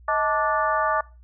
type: harmonic tone with a mistuned harmonic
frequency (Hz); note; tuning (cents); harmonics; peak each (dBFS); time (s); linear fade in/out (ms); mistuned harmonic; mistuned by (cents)
292.9; D4; -5; 2 / 3 / 4 / 5 / 6; -26 / -26 / -23 / -30 / -31; 0.08-1.01; 5; 2; +130
effects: noise-tail reverb RT60 0.3 s tail -21 dB re dry + added 60 Hz sine -46 dBFS peak until 1.23 s